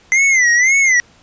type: tone with vibrato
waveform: square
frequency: 2041 Hz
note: C7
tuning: 44 cents flat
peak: -10 dBFS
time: 0.12-1 s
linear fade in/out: 0 ms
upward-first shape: sine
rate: 1.9 Hz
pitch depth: 140 cents each way
effects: pink hiss -49 dBFS RMS until 1.22 s + resampled to 16000 Hz